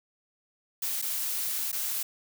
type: noise with dropouts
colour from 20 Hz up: blue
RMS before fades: -31 dBFS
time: 0.82-2.03 s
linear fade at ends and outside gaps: 5 ms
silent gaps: 1.017-1.023 / 1.717-1.727 s
effects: none